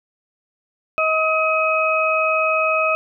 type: harmonic tone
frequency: 634 Hz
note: D#5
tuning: 32 cents sharp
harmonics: 1 / 2 / 4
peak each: -20 / -20 / -20 dBFS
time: 0.98-2.95 s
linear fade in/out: 0 ms
effects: none